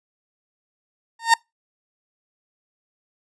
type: tone with exponential growth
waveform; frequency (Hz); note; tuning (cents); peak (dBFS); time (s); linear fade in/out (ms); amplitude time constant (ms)
30% pulse; 917; A#5; -29; -6; 1.19-1.34; 5; 32
effects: noise-tail reverb RT60 0.2 s tail -26 dB re dry + resampled to 22050 Hz